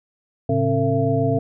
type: tone cluster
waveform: sine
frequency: 111.2 / 138.7 / 269.6 / 453.3 / 673 Hz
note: A2 / C#3 / C#4 / A#4 / E5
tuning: +19 / +1 / -48 / -48 / +36 cents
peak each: -23 dBFS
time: 0.49-1.39 s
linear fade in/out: 5 ms
effects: none